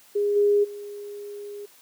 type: tone with level steps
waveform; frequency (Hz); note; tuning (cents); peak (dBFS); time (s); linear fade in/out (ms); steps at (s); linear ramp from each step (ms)
sine; 409.8; G#4; -23; -20 / -16 / -34; 0.15-1.66; 10; 0.35 / 0.63; 20
effects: white hiss -54 dBFS RMS until 1.81 s + high-pass 150 Hz 12 dB/octave